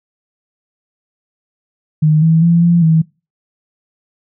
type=tone with pitch steps; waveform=sine; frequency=154.2 / 162.1 / 169.4 / 171.5 / 160.8 Hz; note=D#3 / E3 / E3 / F3 / E3; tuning=-15 / -29 / +48 / -31 / -43 cents; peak=-7 dBFS; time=2.02-3.02 s; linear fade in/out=10 ms; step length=200 ms; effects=noise-tail reverb RT60 0.3 s tail -24 dB re dry